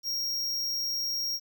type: tone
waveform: square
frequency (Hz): 5590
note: F8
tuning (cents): +1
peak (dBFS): -29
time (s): 0.03-1.4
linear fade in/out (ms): 50
effects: 10-bit